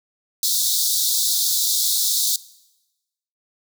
pink high-pass noise, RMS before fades -20 dBFS, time 0.43-2.36 s, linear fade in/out 2 ms, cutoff 3600 Hz, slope 96 dB/octave, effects noise-tail reverb RT60 1.0 s tail -20 dB re dry

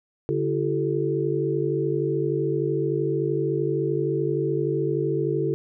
sine tone cluster, 143.7 / 336.1 / 386.3 / 439.5 Hz, D3 / E4 / G4 / A4, -37 / +34 / -25 / -2 cents, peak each -27 dBFS, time 0.29-5.54 s, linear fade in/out 0 ms, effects none

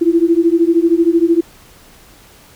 sine beating tone pair, 329.6 / 342.6 Hz, E4 / F4, 0 / -33 cents, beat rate 13 Hz, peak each -12 dBFS, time 0.01-1.41 s, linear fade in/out 10 ms, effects pink hiss -44 dBFS RMS until 2.55 s

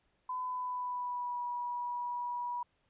sine tone with pitch glide, 1009 to 970.7 Hz, B5 to B5, +37 to -30 cents, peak -34 dBFS, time 0.29-2.63 s, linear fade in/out 5 ms, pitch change -67 cents, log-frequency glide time 0.4-1.44 s, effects pink hiss -75 dBFS RMS until 2.89 s + resampled to 8000 Hz

